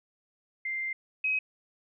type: tone pair in turn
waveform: sine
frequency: 2093 / 2537 Hz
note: C7 / D#7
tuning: 0 / +33 cents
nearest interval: minor third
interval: 333 cents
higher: second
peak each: -30 / -25 dBFS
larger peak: second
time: 0.65-0.93 / 1.24-1.39 s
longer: first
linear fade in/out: 5 ms
effects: none